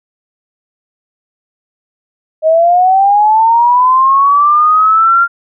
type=linear sweep; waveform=sine; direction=up; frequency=622.3 to 1396.9 Hz; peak=-5 dBFS; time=2.42-5.28 s; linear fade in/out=50 ms; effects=none